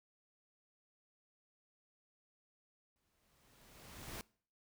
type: noise with exponential growth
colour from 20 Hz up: pink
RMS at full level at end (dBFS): -45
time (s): 2.96-4.21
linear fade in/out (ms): 0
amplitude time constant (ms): 270
effects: noise-tail reverb RT60 0.5 s tail -23 dB re dry